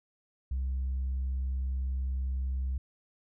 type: tone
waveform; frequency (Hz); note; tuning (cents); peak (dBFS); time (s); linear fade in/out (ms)
sine; 65.41; C2; 0; -27; 0.51-2.78; 5
effects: tanh soft clip ceiling -27 dBFS